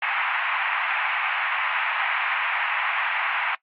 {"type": "band-pass noise", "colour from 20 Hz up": "white", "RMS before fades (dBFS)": -25, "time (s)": [0.02, 3.55], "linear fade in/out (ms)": 2, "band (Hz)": [790, 2600], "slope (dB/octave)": 48, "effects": ["noise-tail reverb RT60 0.1 s tail -20 dB re dry", "AAC 48 kbps"]}